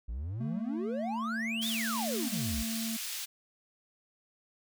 triangle exponential two-way sweep, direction up then down, 51.91 to 3725 to 51.91 Hz, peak -32 dBFS, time 0.08-2.63 s, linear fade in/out 10 ms, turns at 1.68 s
triangle tone, 225.2 Hz, A3, 40 cents sharp, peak -32 dBFS, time 0.4-2.97 s, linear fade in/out 10 ms
pink high-pass noise, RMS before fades -38 dBFS, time 1.61-3.26 s, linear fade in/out 20 ms, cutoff 3000 Hz, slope 12 dB/octave
effects none

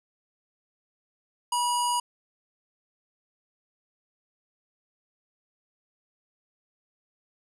square tone with low-pass filter, 968 Hz, B5, 35 cents flat, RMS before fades -26 dBFS, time 1.52-2 s, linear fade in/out 5 ms, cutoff 10000 Hz, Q 3.2, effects none

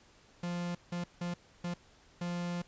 45% pulse tone bursts at uneven times, 174.61 Hz, F3, in tune, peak -34 dBFS, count 5, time 0.43-0.75 / 0.92-1.04 / 1.21-1.34 / 1.64-1.74 / 2.21-2.62 s, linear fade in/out 5 ms, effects pink hiss -62 dBFS RMS until 2.67 s + resampled to 16000 Hz

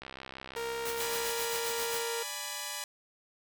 click train, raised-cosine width 0.3 ms, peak -26 dBFS, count 83, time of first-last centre 0.02-1.264 s, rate 65.9 Hz
sawtooth tone, 465.1 Hz, A#4, 4 cents flat, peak -30 dBFS, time 0.56-2.23 s, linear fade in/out 5 ms
white noise with tremolo, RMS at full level -37 dBFS, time 0.85-2.03 s, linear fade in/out 5 ms, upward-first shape sine, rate 7.5 Hz, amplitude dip 70%
5% pulse chord, G# diminished, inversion second, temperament equal, 587.3 / 830.6 / 987.8 Hz, D5 / G#5 / B5, 0 / 0 / 0 cents, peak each -31 / -29 / -27 dBFS, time 1-2.84 s, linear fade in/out 2 ms
effects none

